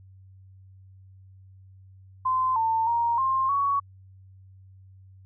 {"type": "tone with pitch steps", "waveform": "sine", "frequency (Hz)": [1033, 900, 937, 1059, 1120], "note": ["C6", "A5", "A#5", "C6", "C#6"], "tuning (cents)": [-22, 39, 9, 21, 18], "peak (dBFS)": -21, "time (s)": [2.25, 3.8], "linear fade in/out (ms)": 10, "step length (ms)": 310, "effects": ["added 95 Hz sine -48 dBFS peak until 5.25 s"]}